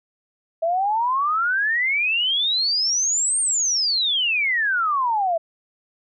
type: exponential two-way sweep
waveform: sine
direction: up then down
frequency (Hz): 644 to 8860 to 644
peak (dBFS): -18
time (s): 0.62-5.38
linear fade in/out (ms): 10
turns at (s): 3.4
effects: none